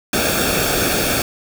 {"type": "noise with comb filter", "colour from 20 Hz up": "pink", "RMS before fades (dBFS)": -18, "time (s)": [0.13, 1.22], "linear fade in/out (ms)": 2, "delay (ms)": 1, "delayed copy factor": -0.7, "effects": []}